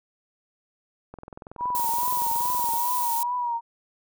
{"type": "click train", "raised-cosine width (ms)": 1, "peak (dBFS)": -26, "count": 35, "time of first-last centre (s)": [1.14, 2.736], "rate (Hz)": 21.3}
{"type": "tone with vibrato", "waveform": "sine", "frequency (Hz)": 960, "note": "B5", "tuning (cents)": -49, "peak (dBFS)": -24, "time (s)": [1.58, 3.61], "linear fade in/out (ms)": 50, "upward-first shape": "triangle", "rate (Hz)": 2.4, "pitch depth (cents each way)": 63}
{"type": "noise", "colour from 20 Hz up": "violet", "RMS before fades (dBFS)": -29, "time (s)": [1.75, 3.23], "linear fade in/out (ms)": 0}
{"effects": []}